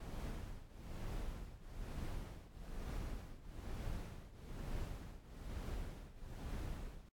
brown noise with tremolo, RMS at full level -42 dBFS, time 0-7.09 s, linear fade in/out 5 ms, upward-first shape triangle, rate 1.1 Hz, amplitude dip 85%, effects AAC 64 kbps

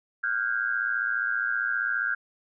sine tone cluster, 1405 / 1524 / 1619 Hz, F6 / G6 / G#6, +10 / -49 / -45 cents, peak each -29 dBFS, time 0.23-2.15 s, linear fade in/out 10 ms, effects none

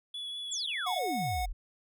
triangle tone with vibrato, 3402 Hz, G#7, 41 cents sharp, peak -35 dBFS, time 0.14-0.99 s, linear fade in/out 5 ms, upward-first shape triangle, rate 5.1 Hz, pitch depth 17 cents each way
sine exponential sweep, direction down, 7900 to 32.8 Hz, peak -33 dBFS, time 0.51-1.53 s, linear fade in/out 10 ms
square tone, 732 Hz, F#5, 19 cents flat, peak -32 dBFS, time 0.86-1.46 s, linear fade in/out 10 ms
effects none

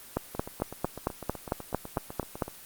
two click trains, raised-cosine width 1 ms, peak -12 / -23 dBFS, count 11 / 18, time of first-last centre 0.17-2.422 / 0.35-2.48 s, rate 4.44 / 7.98 Hz, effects white hiss -48 dBFS RMS until 2.65 s + Opus 24 kbps

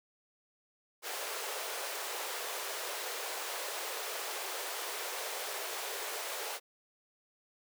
pink high-pass noise, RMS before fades -39 dBFS, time 1.02-6.6 s, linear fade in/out 50 ms, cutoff 400 Hz, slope 48 dB/octave, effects none

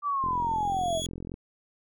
sine linear sweep, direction down, 1179 to 622.3 Hz, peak -25 dBFS, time 0.02-1.02 s, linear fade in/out 50 ms
click train, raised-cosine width 3 ms, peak -25 dBFS, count 49, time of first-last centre 0.24-1.341 s, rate 43.6 Hz
25% pulse tone with exponential growth, 3358 Hz, G#7, 18 cents sharp, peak -26 dBFS, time 0.32-1.06 s, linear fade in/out 0 ms, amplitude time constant 160 ms
effects none

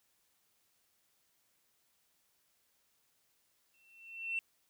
sine tone with exponential growth, 2697 Hz, E7, 39 cents sharp, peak -30 dBFS, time 3.74-4.39 s, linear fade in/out 1 ms, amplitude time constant 140 ms, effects tanh soft clip ceiling -27 dBFS + white hiss -75 dBFS RMS until 4.69 s

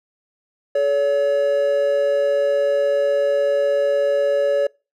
triangle tone pair together, 430 / 566.4 Hz, A4 / C#5, -40 / +37 cents, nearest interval perfect fourth, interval 477 cents, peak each -22 / -14 dBFS, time 0.75-4.67 s, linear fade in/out 5 ms, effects noise-tail reverb RT60 0.3 s tail -26 dB re dry

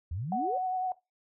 sine exponential sweep, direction up, 75 to 600 Hz, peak -32 dBFS, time 0.11-0.58 s, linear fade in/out 5 ms
sine tone with vibrato, 742 Hz, F#5, 5 cents sharp, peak -28 dBFS, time 0.32-0.92 s, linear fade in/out 2 ms, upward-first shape sine, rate 10 Hz, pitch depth 19 cents each way
effects noise-tail reverb RT60 0.2 s tail -18 dB re dry

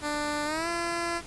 10% pulse tone with pitch glide, 296.3 to 340.4 Hz, D4 to F4, +15 to -44 cents, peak -20 dBFS, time 0.01-1.22 s, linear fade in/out 50 ms, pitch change +241 cents, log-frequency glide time 0.45-0.68 s, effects pink hiss -45 dBFS RMS until 1.26 s + resampled to 24000 Hz

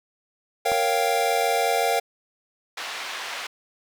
square chord, G half-diminished seventh, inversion first, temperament equal, 466.2 / 554.4 / 698.5 / 784 Hz, Bb4 / Db5 / F5 / G5, 0 / 0 / 0 / 0 cents, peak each -27 / -29 / -25 / -26 dBFS, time 0.65-2 s, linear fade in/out 10 ms
click, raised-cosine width 1 ms, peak -17 dBFS, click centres 0.718 s
white band-pass noise, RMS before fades -33 dBFS, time 2.77-3.47 s, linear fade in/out 5 ms, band 650 to 3200 Hz, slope 12 dB/octave
effects none

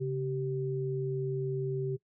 sine tone pair together, 136.72 / 386.7 Hz, C#3 / G4, -24 / -24 cents, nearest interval octave + tritone, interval 1800 cents, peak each -32 / -33 dBFS, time 0-1.97 s, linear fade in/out 20 ms, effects noise-tail reverb RT60 0.1 s tail -19 dB re dry

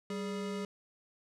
square tone pair together, 194.53 / 415.3 Hz, G3 / G#4, -13 / 0 cents, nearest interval octave + minor second, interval 1313 cents, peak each -38 / -40 dBFS, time 0.1-0.65 s, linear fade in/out 2 ms, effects low-pass 8000 Hz 12 dB/octave

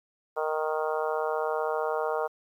harmonic tone, 155.6 Hz, D#3, in tune, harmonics 3 / 4 / 5 / 6 / 7 / 8 / 9, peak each -30 / -32 / -34 / -36 / -37 / -38 / -39 dBFS, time 0.36-2.28 s, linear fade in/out 20 ms, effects 10-bit

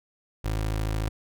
25% pulse tone, 53.6 Hz, A1, 45 cents flat, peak -22 dBFS, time 0.44-1.09 s, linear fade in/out 10 ms, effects none

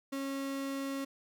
35% pulse tone, 273.6 Hz, C#4, 23 cents flat, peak -33 dBFS, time 0.12-1.05 s, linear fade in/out 10 ms, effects none

